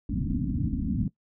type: low-pass noise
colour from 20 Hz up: white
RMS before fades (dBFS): -28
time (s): 0.09-1.08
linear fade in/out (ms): 2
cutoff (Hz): 290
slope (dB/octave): 96
effects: noise-tail reverb RT60 0.1 s tail -17 dB re dry